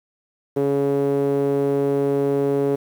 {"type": "tone with band-pass filter", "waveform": "sawtooth", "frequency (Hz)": 140.1, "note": "C#3", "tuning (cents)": 19, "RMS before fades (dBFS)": -20, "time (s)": [0.56, 2.76], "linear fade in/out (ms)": 10, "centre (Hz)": 400, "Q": 3.5, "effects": ["8-bit"]}